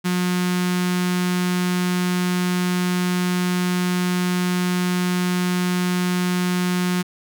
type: tone with notch filter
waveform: sawtooth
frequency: 180 Hz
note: F#3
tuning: 47 cents flat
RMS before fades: -21 dBFS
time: 0.04-7.03 s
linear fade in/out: 20 ms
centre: 570 Hz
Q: 0.84
effects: none